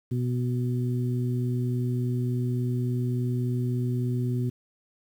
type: harmonic tone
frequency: 123.47 Hz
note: B2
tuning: in tune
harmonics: 1 / 2 / 3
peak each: -25 / -31 / -36 dBFS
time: 0.11-4.5 s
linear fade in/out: 10 ms
effects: 9-bit